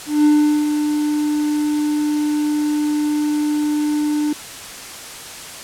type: tone with ADSR envelope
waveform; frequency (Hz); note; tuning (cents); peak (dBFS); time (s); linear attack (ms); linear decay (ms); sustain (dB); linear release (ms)
triangle; 298.5; D4; +28; -7; 0.06-4.33; 190; 400; -7; 4
effects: white hiss -33 dBFS RMS until 5.63 s + low-pass 10000 Hz 12 dB/octave